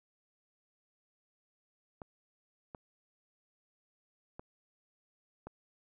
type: clicks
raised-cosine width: 1 ms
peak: -30 dBFS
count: 4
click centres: 2.018 / 2.748 / 4.395 / 5.47 s
effects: none